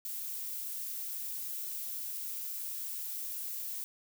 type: noise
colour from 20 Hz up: violet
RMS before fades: -39 dBFS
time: 0.05-3.84 s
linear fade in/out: 0 ms
effects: none